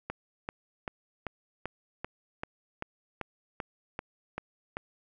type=click train; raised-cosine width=0.5 ms; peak=-19 dBFS; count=13; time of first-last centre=0.1-4.769 s; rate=2.57 Hz; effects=none